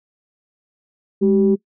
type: tone pair together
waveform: sine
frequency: 204.8 / 386.6 Hz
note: G#3 / G4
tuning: -24 / -24 cents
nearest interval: major seventh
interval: 1100 cents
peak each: -14 dBFS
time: 1.21-1.56 s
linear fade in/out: 20 ms
effects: noise-tail reverb RT60 0.1 s tail -21 dB re dry + tanh soft clip ceiling -4 dBFS